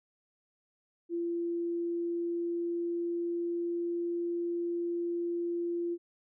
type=tone with pitch glide; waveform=sine; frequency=341.5 to 344.1 Hz; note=F4 to F4; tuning=-39 to -26 cents; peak=-30 dBFS; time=1.09-5.98 s; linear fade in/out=50 ms; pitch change=+13 cents; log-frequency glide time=1.35-4.22 s; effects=none